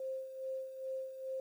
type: tone with tremolo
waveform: sine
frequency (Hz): 527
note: C5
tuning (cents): +12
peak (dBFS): -36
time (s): 0-1.4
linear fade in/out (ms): 2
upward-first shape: sine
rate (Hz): 2.4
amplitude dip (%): 65
effects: 11-bit